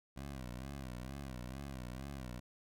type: tone with vibrato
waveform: 15% pulse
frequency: 65.3 Hz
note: C2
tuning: 3 cents flat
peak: -37 dBFS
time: 0.16-2.4 s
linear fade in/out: 10 ms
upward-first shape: sine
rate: 2.2 Hz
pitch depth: 130 cents each way
effects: none